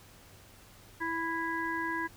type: harmonic tone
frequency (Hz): 330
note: E4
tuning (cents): +2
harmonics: 1 / 3 / 5 / 6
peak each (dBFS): -37 / -35 / -35 / -41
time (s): 1-2.08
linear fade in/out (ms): 20
effects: added 99 Hz sine -60 dBFS peak until 2.16 s + pink hiss -56 dBFS RMS until 2.16 s